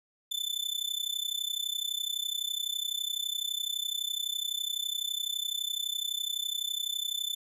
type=tone with amplitude modulation; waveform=40% pulse; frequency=3520 Hz; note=A7; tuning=in tune; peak=-26 dBFS; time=0.31-7.35 s; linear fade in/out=10 ms; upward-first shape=sine; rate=31.9 Hz; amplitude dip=90%; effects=none